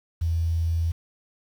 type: tone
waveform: sine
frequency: 82.9 Hz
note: E2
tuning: 10 cents sharp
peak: -21 dBFS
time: 0.21-0.92 s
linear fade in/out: 10 ms
effects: 8-bit